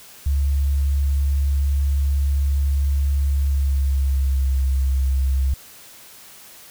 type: tone with pitch glide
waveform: sine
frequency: 70 to 66.61 Hz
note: C#2 to C2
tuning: +18 to +32 cents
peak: -16 dBFS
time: 0.26-5.54 s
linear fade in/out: 5 ms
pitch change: -86 cents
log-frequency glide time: 3.28-4.54 s
effects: white hiss -44 dBFS RMS until 6.7 s